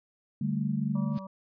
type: chord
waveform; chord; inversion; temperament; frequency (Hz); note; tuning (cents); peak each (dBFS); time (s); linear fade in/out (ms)
sine; D suspended fourth; none; equal; 146.83 / 196 / 220; D3 / G3 / A3; 0 / 0 / 0; -31; 0.41-1.18; 5
type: harmonic tone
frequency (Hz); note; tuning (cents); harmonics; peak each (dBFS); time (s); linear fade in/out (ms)
192.1; G3; -35; 1 / 3 / 5 / 6; -40 / -45 / -47 / -48; 0.95-1.27; 5
type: noise with exponential growth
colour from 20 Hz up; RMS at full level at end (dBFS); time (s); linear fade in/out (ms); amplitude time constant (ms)
white; -43; 1.09-1.19; 1; 20
effects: resampled to 11025 Hz